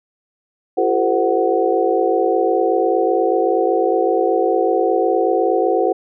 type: tone cluster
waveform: sine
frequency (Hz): 342.1 / 390.3 / 449.9 / 515 / 742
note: F4 / G4 / A4 / C5 / F#5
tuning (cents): -36 / -8 / +39 / -28 / +5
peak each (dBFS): -20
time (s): 0.77-5.93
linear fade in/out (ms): 10
effects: none